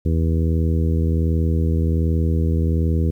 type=harmonic tone; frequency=81.3 Hz; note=E2; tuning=23 cents flat; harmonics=1 / 2 / 3 / 4 / 5 / 6; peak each=-17 / -23 / -27 / -29 / -31 / -33 dBFS; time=0.05-3.11 s; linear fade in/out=10 ms; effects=9-bit